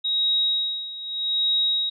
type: tone with tremolo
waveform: sine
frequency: 3800 Hz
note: A#7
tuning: 33 cents sharp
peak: -18 dBFS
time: 0.04-1.9 s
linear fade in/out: 10 ms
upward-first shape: sine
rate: 0.82 Hz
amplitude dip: 80%
effects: none